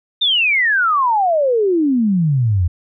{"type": "exponential sweep", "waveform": "sine", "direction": "down", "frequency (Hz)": [3698, 82.4], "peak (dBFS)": -12, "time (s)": [0.21, 2.68], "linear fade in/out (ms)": 10, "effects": []}